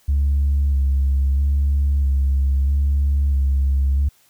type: tone with vibrato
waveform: sine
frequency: 69.3 Hz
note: C#2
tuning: in tune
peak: -13 dBFS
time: 0.08-4.09 s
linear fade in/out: 10 ms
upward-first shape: square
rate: 0.77 Hz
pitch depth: 28 cents each way
effects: tanh soft clip ceiling -12 dBFS + white hiss -57 dBFS RMS until 4.29 s